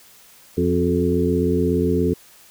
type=harmonic tone with a mistuned harmonic; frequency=87.1 Hz; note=F2; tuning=4 cents flat; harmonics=1 / 2 / 3 / 4 / 5; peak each=-24 / -23 / -22 / -23 / -22 dBFS; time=0.57-2.14 s; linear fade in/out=10 ms; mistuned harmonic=4; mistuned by=+51 cents; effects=white hiss -49 dBFS RMS until 2.5 s